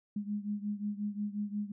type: beating tone pair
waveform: sine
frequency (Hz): 205.1 / 210.7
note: G#3 / G#3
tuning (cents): -21 / +25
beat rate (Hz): 5.6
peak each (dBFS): -35 / -38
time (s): 0.16-1.72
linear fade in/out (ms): 5
effects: none